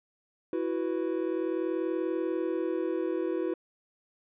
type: chord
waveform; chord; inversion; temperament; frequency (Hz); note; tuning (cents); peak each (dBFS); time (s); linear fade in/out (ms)
triangle; E suspended second; none; equal; 329.6 / 370 / 493.9; E4 / F#4 / B4; 0 / 0 / 0; -29 / -30 / -33; 0.53-3.54; 2
effects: resampled to 8000 Hz